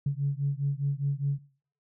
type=beating tone pair; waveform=sine; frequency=138.59 / 143.49 Hz; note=C#3 / D3; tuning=0 / -40 cents; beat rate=4.9 Hz; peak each=-28 dBFS; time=0.06-1.39 s; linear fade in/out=5 ms; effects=noise-tail reverb RT60 0.5 s tail -20 dB re dry + tanh soft clip ceiling -18 dBFS